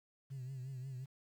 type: tone with vibrato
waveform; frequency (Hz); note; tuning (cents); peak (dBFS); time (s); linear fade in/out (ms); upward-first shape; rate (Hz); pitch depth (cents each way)
sine; 130.81; C3; 0; -40; 0.3-1.06; 20; triangle; 5.6; 98
effects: tanh soft clip ceiling -40 dBFS + 11-bit